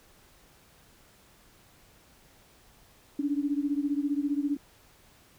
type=beating tone pair; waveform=sine; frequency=282.1 / 297.1 Hz; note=C#4 / D4; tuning=+30 / +20 cents; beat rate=15 Hz; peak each=-28 / -30 dBFS; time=3.19-4.57 s; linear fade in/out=5 ms; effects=pink hiss -59 dBFS RMS until 5.38 s